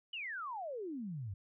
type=exponential sweep; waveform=sine; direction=down; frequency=3023 to 90.2 Hz; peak=-39 dBFS; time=0.13-1.34 s; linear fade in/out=5 ms; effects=none